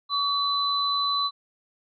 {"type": "tone pair together", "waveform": "sine", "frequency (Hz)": [1138, 4006], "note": ["C#6", "B7"], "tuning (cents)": [45, 24], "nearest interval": "octave + minor seventh", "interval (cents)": 2179, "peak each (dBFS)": -25, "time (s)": [0.09, 1.31], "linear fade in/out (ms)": 50, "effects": []}